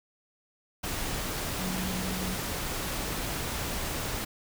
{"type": "tone in noise", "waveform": "sine", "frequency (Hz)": 185, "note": "F#3", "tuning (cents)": 0, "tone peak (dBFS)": -33, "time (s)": [1.58, 2.35], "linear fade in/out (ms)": 10, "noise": "pink", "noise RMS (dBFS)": -33, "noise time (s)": [0.83, 4.25], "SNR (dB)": -3, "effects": []}